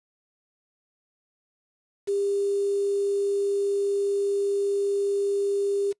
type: tone with quantisation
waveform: sine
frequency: 400.5 Hz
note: G4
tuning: 37 cents sharp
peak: -22 dBFS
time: 2.07-5.93 s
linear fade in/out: 20 ms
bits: 7
effects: noise-tail reverb RT60 0.1 s tail -25 dB re dry + resampled to 24000 Hz